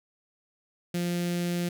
sawtooth tone with notch filter, 174.61 Hz, F3, in tune, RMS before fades -29 dBFS, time 0.94-1.69 s, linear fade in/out 5 ms, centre 1000 Hz, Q 0.73, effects none

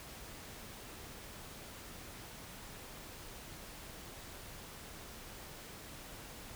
silence, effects pink hiss -50 dBFS RMS until 6.55 s

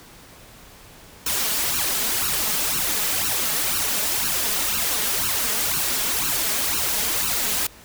white noise with flanger, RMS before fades -23 dBFS, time 1.26-7.67 s, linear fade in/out 5 ms, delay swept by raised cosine 0.71 to 4.81 ms, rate 2 Hz, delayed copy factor +0.9, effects pink hiss -46 dBFS RMS until 7.84 s

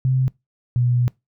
sine tone pair in turn, 130.2 / 122.4 Hz, C3 / B2, -8 / -15 cents, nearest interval minor second, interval 107 cents, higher first, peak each -15 dBFS, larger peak neither, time 0.05-0.28 / 0.76-1.08 s, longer second, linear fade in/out 0 ms, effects noise-tail reverb RT60 0.2 s tail -23 dB re dry

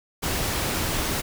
pink noise, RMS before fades -26 dBFS, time 0.22-1.22 s, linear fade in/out 20 ms, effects none

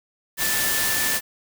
sine tone in noise, 1760 Hz, A6, in tune, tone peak -27 dBFS, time 0.37-1.21 s, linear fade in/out 50 ms, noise white, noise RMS -23 dBFS, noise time 0.37-1.21 s, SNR -7 dB, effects none

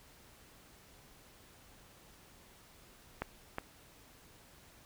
clicks, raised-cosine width 0.5 ms, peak -20 / -21 dBFS, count 2, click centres 3.22 / 3.584 s, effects pink hiss -60 dBFS RMS until 4.85 s

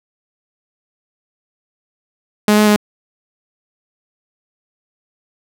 sawtooth tone with pitch steps, 209.9 / 211.8 / 209 Hz, G#3 / G#3 / G#3, +19 / +34 / +11 cents, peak -5 dBFS, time 2.48-2.762 s, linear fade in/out 2 ms, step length 94 ms, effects none

